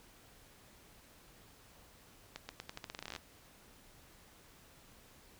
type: accelerating click train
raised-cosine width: 0.2 ms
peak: -25 dBFS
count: 17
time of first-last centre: 2.36-3.162 s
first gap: 130 ms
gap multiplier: 0.85
effects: pink hiss -61 dBFS RMS until 5.39 s